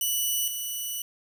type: tone pair in turn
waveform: 5% pulse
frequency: 2960 / 2960 Hz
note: F#7 / F#7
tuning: 0 / 0 cents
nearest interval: unison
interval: 0 cents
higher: neither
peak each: -16 / -22 dBFS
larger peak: first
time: 0.01-0.48 / 0.48-1.02 s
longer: second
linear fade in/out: 2 ms
effects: 8-bit